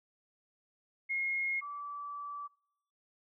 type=tone pair in turn; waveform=sine; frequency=2152 / 1157.2 Hz; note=C7 / D6; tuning=+48 / -26 cents; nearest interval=major seventh; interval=1074 cents; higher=first; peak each=-31 / -39 dBFS; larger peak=first; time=1.09-1.61 / 1.61-2.48 s; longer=second; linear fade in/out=20 ms; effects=noise-tail reverb RT60 0.7 s tail -23 dB re dry